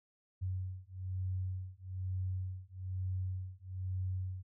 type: beating tone pair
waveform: sine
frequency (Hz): 92.5 / 93.6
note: F#2 / F#2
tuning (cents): 0 / +20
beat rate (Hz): 1.1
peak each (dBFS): -39 / -39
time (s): 0.41-4.43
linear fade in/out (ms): 20
effects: none